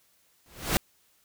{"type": "noise with exponential growth", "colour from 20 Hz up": "pink", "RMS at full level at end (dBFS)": -21, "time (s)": [0.46, 0.77], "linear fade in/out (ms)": 0, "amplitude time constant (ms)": 66, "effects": ["white hiss -66 dBFS RMS until 1.24 s"]}